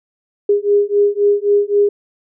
sine beating tone pair, 406.6 / 410.4 Hz, G#4 / G#4, -37 / -21 cents, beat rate 3.8 Hz, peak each -14 dBFS, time 0.49-1.89 s, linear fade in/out 5 ms, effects none

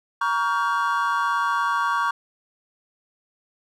triangle chord, G half-diminished seventh, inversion first, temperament just, 940.8 / 1128.9 / 1411.2 / 1568 Hz, Bb5 / Db6 / F6 / G6, +16 / +31 / +18 / 0 cents, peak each -24 / -21 / -27 / -27 dBFS, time 0.21-2.11 s, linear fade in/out 5 ms, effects none

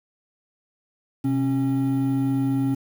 triangle tone pair together, 128.6 / 272.1 Hz, C3 / C#4, -30 / -32 cents, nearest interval octave + minor second, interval 1298 cents, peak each -23 / -19 dBFS, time 1.24-2.75 s, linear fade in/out 10 ms, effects 8-bit

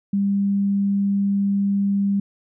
sine tone, 199.2 Hz, G3, 28 cents sharp, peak -17 dBFS, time 0.13-2.2 s, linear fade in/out 5 ms, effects none

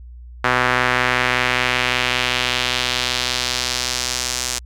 sawtooth tone with band-pass filter sweep, 125.2 Hz, B2, 24 cents sharp, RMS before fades -20 dBFS, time 0.44-4.59 s, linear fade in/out 5 ms, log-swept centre 1500 to 6700 Hz, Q 1.5, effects added 60 Hz sine -35 dBFS peak until 4.65 s

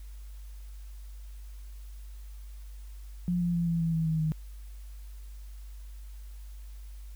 sine tone with pitch steps, 176.7 / 173.66 / 170.68 / 167.75 / 164.87 / 162.03 / 159.25 / 156.52 Hz, F3 / F3 / F3 / E3 / E3 / E3 / D#3 / D#3, +21 / -9 / -39 / +31 / +1 / -29 / +41 / +11 cents, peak -25 dBFS, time 3.28-4.32 s, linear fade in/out 0 ms, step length 130 ms, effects added 50 Hz sine -41 dBFS peak until 7.15 s + white hiss -61 dBFS RMS until 7.15 s

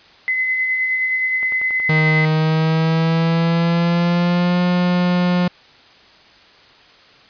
sine tone with tremolo, 2036 Hz, C7, 48 cents flat, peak -15 dBFS, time 0.28-2.25 s, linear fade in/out 0 ms, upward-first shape sine, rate 9.6 Hz, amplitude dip 30%
click train, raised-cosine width 0.5 ms, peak -20 dBFS, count 8, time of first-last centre 1.43-2.078 s, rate 10.8 Hz
45% pulse tone with pitch glide, 156 to 178.16 Hz, D#3 to F3, +5 to +35 cents, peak -14 dBFS, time 1.89-5.48 s, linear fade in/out 5 ms, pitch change +230 cents, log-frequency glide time 2.27-4.62 s
effects white hiss -47 dBFS RMS until 7.29 s + resampled to 11025 Hz

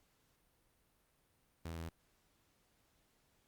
sawtooth tone, 82.41 Hz, E2, in tune, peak -38 dBFS, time 1.65-1.89 s, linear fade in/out 5 ms, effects pink hiss -75 dBFS RMS until 3.47 s + Opus 48 kbps

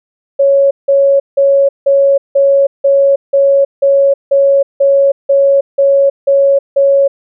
sine tone bursts, 554.4 Hz, C#5, in tune, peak -5 dBFS, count 14, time 0.39-7.08 s, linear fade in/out 10 ms, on 320 ms, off 170 ms, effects none

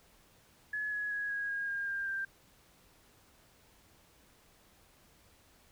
sine tone with pitch steps, 1700 / 1682.4 / 1665 / 1647.8 / 1630.7 / 1613.9 / 1597.2 / 1580.7 Hz, G#6 / G#6 / G#6 / G#6 / G#6 / G6 / G6 / G6, +40 / +22 / +4 / -14 / -32 / +50 / +32 / +14 cents, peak -33 dBFS, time 0.73-2.25 s, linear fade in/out 5 ms, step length 190 ms, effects pink hiss -64 dBFS RMS until 5.71 s

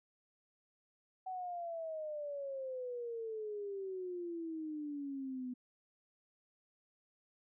sine exponential sweep, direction down, 756 to 247.4 Hz, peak -39 dBFS, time 1.26-5.54 s, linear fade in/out 10 ms, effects none

